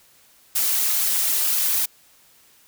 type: noise with flanger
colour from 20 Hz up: blue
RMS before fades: -21 dBFS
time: 0.55-1.86 s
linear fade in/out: 10 ms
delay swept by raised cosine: 1.7 to 4.4 ms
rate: 4 Hz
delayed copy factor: -0.9
effects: white hiss -55 dBFS RMS until 2.67 s